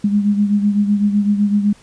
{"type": "beating tone pair", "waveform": "sine", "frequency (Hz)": [203.9, 211.8], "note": ["G#3", "G#3"], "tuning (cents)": [-32, 34], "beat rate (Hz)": 7.9, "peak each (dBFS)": [-13, -20], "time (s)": [0.04, 1.73], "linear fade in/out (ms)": 5, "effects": ["pink hiss -48 dBFS RMS until 1.82 s", "resampled to 22050 Hz"]}